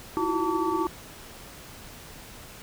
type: tone cluster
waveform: sine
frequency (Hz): 323 / 338.6 / 369.4 / 894 / 1145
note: E4 / E4 / F#4 / A5 / D6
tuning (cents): -35 / +46 / -3 / +27 / -44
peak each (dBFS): -30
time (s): 0.17-0.87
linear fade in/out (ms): 0
effects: pink hiss -45 dBFS RMS until 2.62 s